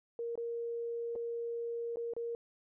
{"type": "tone with dropouts", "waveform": "sine", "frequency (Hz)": 467.7, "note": "A#4", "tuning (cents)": 6, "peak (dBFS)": -35, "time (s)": [0.19, 2.35], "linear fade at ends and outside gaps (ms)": 1, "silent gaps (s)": [[0.355, 0.376], [1.154, 1.159], [1.959, 1.97], [2.136, 2.165]], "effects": []}